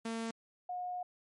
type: tone pair in turn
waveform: sawtooth / sine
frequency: 227.2 / 721.3 Hz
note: A#3 / F#5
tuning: -44 / -44 cents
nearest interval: octave + minor sixth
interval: 2000 cents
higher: second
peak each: -32 / -36 dBFS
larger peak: first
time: 0.05-0.31 / 0.69-1.03 s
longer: second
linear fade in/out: 5 ms
effects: MP3 48 kbps